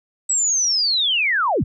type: linear sweep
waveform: sine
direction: down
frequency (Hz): 7902 to 46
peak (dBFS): -16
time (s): 0.29-1.64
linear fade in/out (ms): 10
effects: none